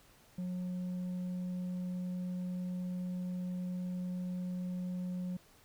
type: tone with tanh clipping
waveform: triangle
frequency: 180.9 Hz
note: F#3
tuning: 39 cents flat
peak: -36 dBFS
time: 0.38-5.37 s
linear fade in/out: 5 ms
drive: 8 dB
effects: pink hiss -63 dBFS RMS until 5.64 s